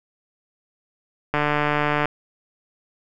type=click train; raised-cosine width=0.5 ms; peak=-6 dBFS; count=107; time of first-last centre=1.34-2.056 s; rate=148 Hz; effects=none